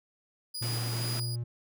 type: tone with tremolo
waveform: sawtooth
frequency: 4909 Hz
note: D#8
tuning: 24 cents flat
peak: -32 dBFS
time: 0.54-1.36 s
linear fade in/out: 10 ms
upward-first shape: square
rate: 2.1 Hz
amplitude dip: 30%
type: tone with pitch glide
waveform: triangle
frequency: 116.54 to 118.78 Hz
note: A#2 to A#2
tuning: 0 to +33 cents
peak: -29 dBFS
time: 0.61-1.44 s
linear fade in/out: 10 ms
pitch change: +33 cents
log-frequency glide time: 0.98-1.04 s
type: high-pass noise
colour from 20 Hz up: pink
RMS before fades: -40 dBFS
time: 0.62-1.2 s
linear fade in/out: 5 ms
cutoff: 130 Hz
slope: 48 dB/octave
effects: none